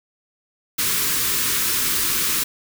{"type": "band-stop noise", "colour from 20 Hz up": "white", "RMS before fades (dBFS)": -21, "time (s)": [0.78, 2.44], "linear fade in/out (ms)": 10, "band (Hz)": [480, 1000], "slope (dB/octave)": 48, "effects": []}